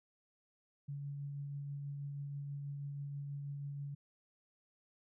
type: tone with tremolo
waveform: sine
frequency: 142 Hz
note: C#3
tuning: 42 cents sharp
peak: -39 dBFS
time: 0.88-3.95 s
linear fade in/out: 10 ms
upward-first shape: triangle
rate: 6.2 Hz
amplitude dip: 25%
effects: none

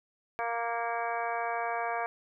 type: harmonic tone with a mistuned harmonic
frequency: 233.1 Hz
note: A#3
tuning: in tune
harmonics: 2 / 3 / 4 / 5 / 6 / 7 / 8 / 9 / 10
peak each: -39 / -33 / -37 / -38 / -44 / -39 / -50 / -50 / -42 dBFS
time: 0.39-2.06 s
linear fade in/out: 0 ms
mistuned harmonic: 10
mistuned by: -42 cents
effects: none

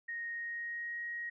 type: tone with pitch glide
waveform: sine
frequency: 1864.7 to 1886.4 Hz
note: A#6 to A#6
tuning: 0 to +20 cents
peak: -37 dBFS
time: 0.08-1.3 s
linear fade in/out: 10 ms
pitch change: +20 cents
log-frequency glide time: 0.31-1.01 s
effects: none

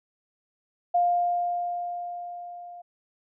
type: tone with level ramp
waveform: sine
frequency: 703 Hz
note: F5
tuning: 11 cents sharp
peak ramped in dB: -18 to -40 dBFS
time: 0.94-2.82 s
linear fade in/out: 10 ms
effects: none

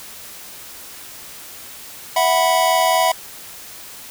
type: chord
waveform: square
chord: E suspended second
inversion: none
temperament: equal with one note detuned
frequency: 655.8 / 740 / 987.8 Hz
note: E5 / F#5 / B5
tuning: -9 / 0 / 0 cents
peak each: -19 dBFS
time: 2.16-3.12 s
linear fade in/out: 5 ms
effects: white hiss -37 dBFS RMS until 4.1 s

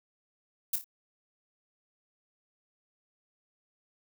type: noise with echo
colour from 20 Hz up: violet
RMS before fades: -28 dBFS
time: 0.73-0.76 s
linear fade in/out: 5 ms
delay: 28 ms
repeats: 3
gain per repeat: -8 dB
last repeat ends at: 0.844 s
effects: none

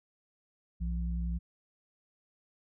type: tone pair together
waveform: sine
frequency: 60.81 / 172 Hz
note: B1 / F3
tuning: -26 / -26 cents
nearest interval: octave + tritone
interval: 1800 cents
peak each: -31 / -37 dBFS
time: 0.8-1.39 s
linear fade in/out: 20 ms
effects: none

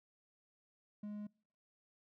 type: tone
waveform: triangle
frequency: 208.3 Hz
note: G#3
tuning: 5 cents sharp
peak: -40 dBFS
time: 1.03-1.27 s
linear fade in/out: 5 ms
effects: noise-tail reverb RT60 0.5 s tail -26 dB re dry

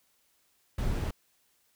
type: noise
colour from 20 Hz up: brown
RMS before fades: -30 dBFS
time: 0.78-1.11 s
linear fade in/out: 5 ms
effects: white hiss -70 dBFS RMS until 1.75 s

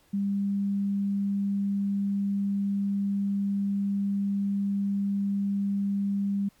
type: tone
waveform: sine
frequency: 199.4 Hz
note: G3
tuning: 30 cents sharp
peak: -24 dBFS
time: 0.13-6.49 s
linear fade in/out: 10 ms
effects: pink hiss -63 dBFS RMS until 6.6 s + MP3 96 kbps

